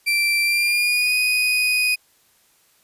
35% pulse tone with pitch glide, 2349 to 2489 Hz, D7 to D#7, 0 to 0 cents, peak -15 dBFS, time 0.06-1.96 s, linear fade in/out 20 ms, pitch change +100 cents, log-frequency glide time 0.43-1.15 s, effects white hiss -59 dBFS RMS until 2.83 s + resampled to 32000 Hz

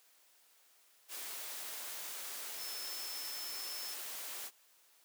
sine tone in noise, 5274 Hz, E8, in tune, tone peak -44 dBFS, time 2.57-3.96 s, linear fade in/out 50 ms, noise white, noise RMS -44 dBFS, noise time 1.08-4.51 s, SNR -3 dB, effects white hiss -67 dBFS RMS until 5.04 s + high-pass 400 Hz 12 dB/octave

